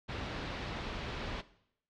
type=low-pass noise; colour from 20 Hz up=pink; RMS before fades=-40 dBFS; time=0.08-1.42 s; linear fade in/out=20 ms; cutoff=4200 Hz; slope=24 dB/octave; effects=noise-tail reverb RT60 0.7 s tail -17 dB re dry